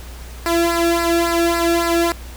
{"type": "tone with flanger", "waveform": "sawtooth", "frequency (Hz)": 338.6, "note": "E4", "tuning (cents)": 46, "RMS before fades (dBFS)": -17, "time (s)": [0.46, 2.12], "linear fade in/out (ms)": 0, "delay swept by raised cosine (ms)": [0.3, 1.01], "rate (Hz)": 3.6, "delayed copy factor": -0.75, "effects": ["added 60 Hz sine -32 dBFS peak until 2.36 s", "pink hiss -40 dBFS RMS until 2.36 s"]}